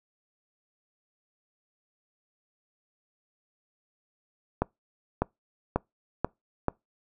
accelerating click train, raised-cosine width 1 ms, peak -10 dBFS, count 5, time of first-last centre 4.62-6.683 s, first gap 600 ms, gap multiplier 0.9, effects noise-tail reverb RT60 0.2 s tail -26 dB re dry

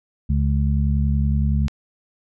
harmonic tone, 70.7 Hz, C#2, 35 cents sharp, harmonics 1 / 2 / 3, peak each -18 / -22 / -25 dBFS, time 0.29-1.68 s, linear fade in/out 10 ms
click, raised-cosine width 0.2 ms, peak -16 dBFS, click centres 1.682 s
effects none

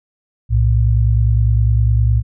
sine tone pair together, 62.7 / 112.56 Hz, B1 / A2, +27 / +40 cents, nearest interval minor seventh, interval 1013 cents, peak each -13 dBFS, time 0.49-2.23 s, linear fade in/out 50 ms, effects none

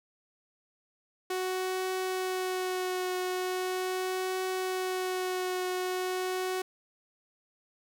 sawtooth tone with vibrato, 370 Hz, F#4, in tune, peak -26 dBFS, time 1.3-6.62 s, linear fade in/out 5 ms, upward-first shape triangle, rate 0.4 Hz, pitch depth 18 cents each way, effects none

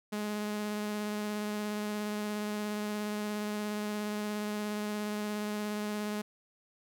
sawtooth tone with vibrato, 209.6 Hz, G#3, 16 cents sharp, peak -29 dBFS, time 0.12-6.22 s, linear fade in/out 10 ms, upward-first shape sine, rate 17 Hz, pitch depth 12 cents each way, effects none

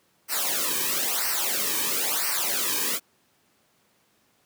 white noise with flanger, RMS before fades -26 dBFS, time 0.28-3 s, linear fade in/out 50 ms, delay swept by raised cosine 0.28 to 1.48 ms, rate 1 Hz, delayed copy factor -0.9, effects pink hiss -65 dBFS RMS until 4.45 s + high-pass 150 Hz 12 dB/octave

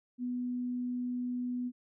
sine tone, 247.1 Hz, B3, 1 cent sharp, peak -32 dBFS, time 0.18-1.72 s, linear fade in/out 50 ms, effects none

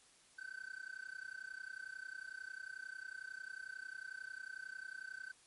triangle tone with amplitude modulation, 1534 Hz, G6, 38 cents flat, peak -40 dBFS, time 0.38-5.32 s, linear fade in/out 10 ms, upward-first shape sine, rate 31.1 Hz, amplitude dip 95%, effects white hiss -66 dBFS RMS until 5.46 s + MP3 48 kbps

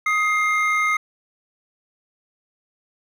triangle tone pair together, 1254 / 2112 Hz, D#6 / C7, +13 / +16 cents, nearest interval major sixth, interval 903 cents, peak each -19 / -18 dBFS, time 0.06-0.97 s, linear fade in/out 5 ms, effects none

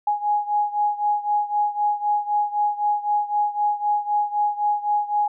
sine beating tone pair, 830 / 833.9 Hz, G#5 / G#5, -1 / +7 cents, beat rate 3.9 Hz, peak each -21 / -24 dBFS, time 0.07-5.28 s, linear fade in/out 5 ms, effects none

